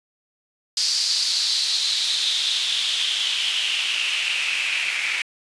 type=noise with band-pass filter sweep; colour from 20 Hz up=white; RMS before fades=-23 dBFS; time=0.77-5.22 s; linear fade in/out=2 ms; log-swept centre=4800 to 2300 Hz; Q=5.1; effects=resampled to 22050 Hz